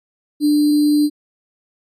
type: tone with sample-and-hold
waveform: sine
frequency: 296.4 Hz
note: D4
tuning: 16 cents sharp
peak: -11 dBFS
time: 0.4-1.1 s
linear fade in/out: 50 ms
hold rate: 4410 Hz
effects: AAC 48 kbps